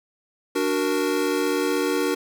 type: chord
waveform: square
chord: D augmented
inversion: none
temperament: equal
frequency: 293.7 / 370 / 466.2 Hz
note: D4 / F#4 / A#4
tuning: 0 / 0 / 0 cents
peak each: -26 dBFS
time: 0.55-2.15 s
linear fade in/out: 10 ms
effects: none